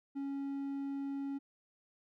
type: tone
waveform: triangle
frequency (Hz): 277.2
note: C#4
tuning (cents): 0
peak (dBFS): -34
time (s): 0.15-1.39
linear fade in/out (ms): 20
effects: none